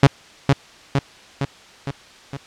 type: tone with echo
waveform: sawtooth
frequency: 138.59 Hz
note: C#3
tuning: in tune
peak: -3 dBFS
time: 0.03-0.07 s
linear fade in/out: 2 ms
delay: 460 ms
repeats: 5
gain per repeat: -4 dB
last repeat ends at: 2.37 s
effects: white hiss -45 dBFS RMS until 2.46 s + low-pass 5000 Hz 12 dB/octave